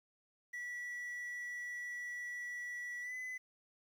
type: tone with pitch glide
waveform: triangle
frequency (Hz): 1949 to 2013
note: B6 to B6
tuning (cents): -23 to +33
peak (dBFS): -39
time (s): 0.53-3.38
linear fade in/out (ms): 10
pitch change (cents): +56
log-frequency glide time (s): 3.02-3.14
effects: 11-bit